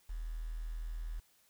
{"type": "tone with quantisation", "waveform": "sine", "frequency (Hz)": 40.28, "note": "E1", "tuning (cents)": -39, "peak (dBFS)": -37, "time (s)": [0.09, 1.2], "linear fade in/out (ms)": 10, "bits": 10, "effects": ["white hiss -69 dBFS RMS until 1.49 s"]}